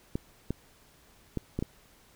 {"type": "clicks", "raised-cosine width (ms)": 3, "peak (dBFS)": -17, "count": 5, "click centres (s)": [0.155, 0.506, 1.373, 1.59, 1.625], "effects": ["pink hiss -60 dBFS RMS until 2.15 s"]}